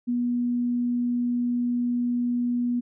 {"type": "tone", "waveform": "sine", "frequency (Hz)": 242.6, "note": "B3", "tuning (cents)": -31, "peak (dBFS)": -22, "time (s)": [0.07, 2.81], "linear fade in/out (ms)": 20, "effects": []}